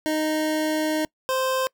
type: tone pair in turn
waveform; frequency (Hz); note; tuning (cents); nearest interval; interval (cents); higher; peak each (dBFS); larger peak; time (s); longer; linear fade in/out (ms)
25% pulse; 310.1 / 521.5; D#4 / C5; -6 / -6; major sixth; 900; second; -18; neither; 0.06-1.05 / 1.29-1.67; first; 0
effects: noise-tail reverb RT60 0.1 s tail -25 dB re dry